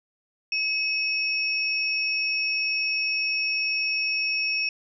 sine tone pair together, 2558 / 5461 Hz, D#7 / F8, +47 / -40 cents, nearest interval octave + minor second, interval 1313 cents, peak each -24 / -29 dBFS, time 0.52-4.69 s, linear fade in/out 2 ms, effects none

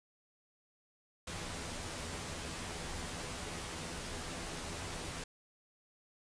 pink noise with comb filter, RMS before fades -42 dBFS, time 1.27-5.24 s, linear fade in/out 5 ms, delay 12 ms, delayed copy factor +0.55, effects resampled to 22050 Hz

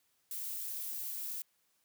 violet noise, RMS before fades -40 dBFS, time 0.31-1.42 s, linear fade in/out 2 ms, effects white hiss -75 dBFS RMS until 1.84 s + high-pass 60 Hz 12 dB/octave

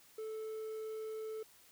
triangle tone, 437.6 Hz, A4, 9 cents flat, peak -38 dBFS, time 0.18-1.43 s, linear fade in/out 5 ms, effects white hiss -63 dBFS RMS until 1.71 s

